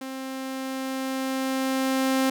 sawtooth tone with level ramp, 264.4 Hz, C4, 18 cents sharp, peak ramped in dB -29 to -16 dBFS, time 0.01-2.3 s, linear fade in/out 5 ms, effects none

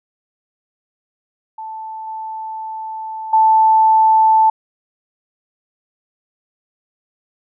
sine tone with level steps, 880 Hz, A5, in tune, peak -26 / -24 / -8 dBFS, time 1.58-4.5 s, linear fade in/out 5 ms, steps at 2.07 / 3.33 s, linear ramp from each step 5 ms, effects none

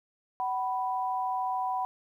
sine tone pair together, 754.2 / 987.8 Hz, F#5 / B5, +33 / 0 cents, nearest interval perfect fourth, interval 467 cents, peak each -30 / -31 dBFS, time 0.4-1.85 s, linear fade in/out 0 ms, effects 11-bit

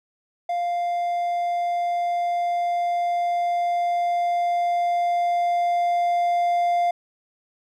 triangle tone with level ramp, 698.5 Hz, F5, in tune, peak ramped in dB -20 to -16 dBFS, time 0.49-6.91 s, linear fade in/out 5 ms, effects none

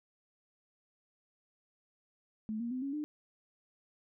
sine tone with pitch steps, 217.1 / 235.4 / 255.2 / 276.7 / 300 Hz, A3 / A#3 / C4 / C#4 / D4, -23 / +17 / -43 / -3 / +37 cents, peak -34 dBFS, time 2.49-3.04 s, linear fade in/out 0 ms, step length 110 ms, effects none

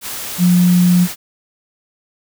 sine tone in noise, 177.9 Hz, F3, 32 cents sharp, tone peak -8 dBFS, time 0.38-1.08 s, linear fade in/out 50 ms, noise white, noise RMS -26 dBFS, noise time 0.01-1.16 s, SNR +15 dB, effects none

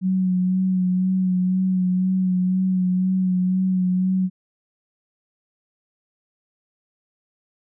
sine tone with vibrato, 185 Hz, F#3, in tune, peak -17 dBFS, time 0.01-4.3 s, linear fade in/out 50 ms, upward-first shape sine, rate 2 Hz, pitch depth 26 cents each way, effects none

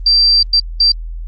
sine tone bursts at uneven times, 4699 Hz, D8, in tune, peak -7 dBFS, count 3, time 0.06-0.43 / 0.53-0.6 / 0.8-0.92 s, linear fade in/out 5 ms, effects added 41 Hz sine -22 dBFS peak until 1.27 s + Opus 24 kbps

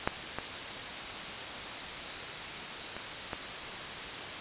clicks, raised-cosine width 0.5 ms, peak -11 / -18 / -23 / -18 dBFS, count 4, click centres 0.075 / 0.386 / 2.966 / 3.332 s, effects white hiss -38 dBFS RMS until 4.4 s + resampled to 8000 Hz

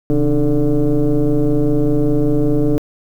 sine tone with frequency modulation, 155.56 Hz, D#3, in tune, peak -10 dBFS, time 0.1-2.78 s, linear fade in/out 0 ms, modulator 143 Hz, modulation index 2.1, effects tanh soft clip ceiling -7 dBFS + 8-bit

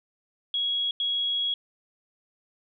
sine tone bursts at uneven times, 3322 Hz, G#7, in tune, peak -24 dBFS, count 2, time 0.54-0.91 / 1-1.54 s, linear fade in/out 2 ms, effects none

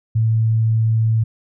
sine tone, 111.8 Hz, A2, 28 cents sharp, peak -13 dBFS, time 0.15-1.24 s, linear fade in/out 10 ms, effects none

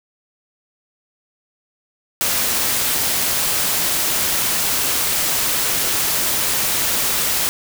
white noise, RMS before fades -19 dBFS, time 2.21-7.49 s, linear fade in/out 0 ms, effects none

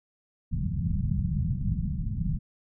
white low-pass noise, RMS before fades -28 dBFS, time 0.51-2.39 s, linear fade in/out 20 ms, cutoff 190 Hz, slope 48 dB/octave, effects none

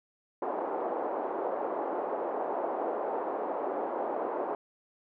white band-pass noise, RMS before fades -33 dBFS, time 0.42-4.55 s, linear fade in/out 2 ms, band 340 to 840 Hz, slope 24 dB/octave, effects none

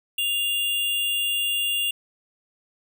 square tone pair together, 2800 / 3400 Hz, F7 / G#7, +4 / +40 cents, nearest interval minor third, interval 336 cents, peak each -23 / -34 dBFS, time 0.18-1.91 s, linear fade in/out 5 ms, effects none

